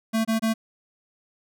square tone bursts, 223.2 Hz, A3, 25 cents sharp, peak -21 dBFS, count 3, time 0.13-0.54 s, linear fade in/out 20 ms, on 120 ms, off 25 ms, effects none

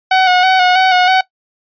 sawtooth tone with vibrato, 740 Hz, F#5, in tune, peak -4 dBFS, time 0.11-1.21 s, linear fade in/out 5 ms, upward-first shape square, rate 3.1 Hz, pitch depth 30 cents each way, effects noise-tail reverb RT60 0.1 s tail -19 dB re dry + resampled to 11025 Hz

